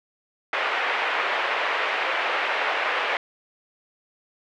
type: band-pass noise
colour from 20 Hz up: white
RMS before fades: -25 dBFS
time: 0.53-3.17 s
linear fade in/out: 2 ms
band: 450 to 2500 Hz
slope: 24 dB/octave
effects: none